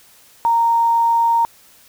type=tone with quantisation; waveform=sine; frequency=927 Hz; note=A#5; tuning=10 cents flat; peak=-12 dBFS; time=0.45-1.45 s; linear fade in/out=0 ms; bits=7; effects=white hiss -49 dBFS RMS until 1.88 s